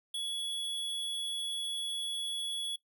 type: tone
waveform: square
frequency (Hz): 3377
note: G#7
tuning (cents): +28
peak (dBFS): -34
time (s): 0.14-2.76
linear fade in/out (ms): 5
effects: noise-tail reverb RT60 0.1 s tail -20 dB re dry